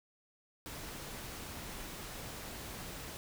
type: noise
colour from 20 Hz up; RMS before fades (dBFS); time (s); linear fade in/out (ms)
pink; -45; 0.66-3.17; 0
effects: none